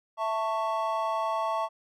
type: chord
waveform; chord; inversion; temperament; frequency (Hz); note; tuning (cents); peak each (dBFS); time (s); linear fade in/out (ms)
triangle; A major; second; equal with one note detuned; 659.3 / 889.7 / 1108.7; E5 / A5 / C#6; 0 / +19 / 0; -29; 0.17-1.69; 50
effects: none